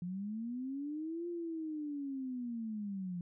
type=linear two-way sweep; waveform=sine; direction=up then down; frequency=171.9 to 349.2 to 171.9 Hz; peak=-37 dBFS; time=0.02-3.21 s; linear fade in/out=2 ms; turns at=1.28 s; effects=none